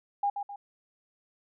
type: tone with echo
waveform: sine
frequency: 810 Hz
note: G#5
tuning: 43 cents flat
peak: -24 dBFS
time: 0.23-0.3 s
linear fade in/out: 5 ms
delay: 130 ms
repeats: 2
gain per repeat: -7 dB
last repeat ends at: 0.56 s
effects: none